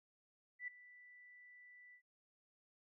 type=tone with ADSR envelope; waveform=sine; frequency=1975.5 Hz; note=B6; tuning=in tune; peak=-40 dBFS; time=0.59-2.02 s; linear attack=87 ms; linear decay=6 ms; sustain=-18 dB; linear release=82 ms; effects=none